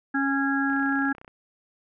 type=harmonic tone; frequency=275.2 Hz; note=C#4; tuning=12 cents flat; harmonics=1 / 3 / 5 / 6; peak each=-24 / -32 / -31 / -27 dBFS; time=0.14-1.13 s; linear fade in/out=10 ms
type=click train; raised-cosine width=0.5 ms; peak=-30 dBFS; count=19; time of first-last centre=0.7-1.279 s; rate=31.1 Hz
effects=none